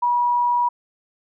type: tone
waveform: sine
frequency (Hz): 967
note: B5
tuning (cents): -37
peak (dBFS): -16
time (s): 0.02-0.69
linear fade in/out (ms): 10
effects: none